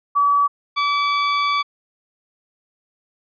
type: tone pair in turn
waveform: sine / sawtooth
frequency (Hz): 1144 / 1150.2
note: D6 / D6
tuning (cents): -46 / -36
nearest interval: unison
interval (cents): 10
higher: second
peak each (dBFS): -13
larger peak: neither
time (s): 0.15-0.48 / 0.76-1.63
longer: second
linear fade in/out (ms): 20
effects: resampled to 11025 Hz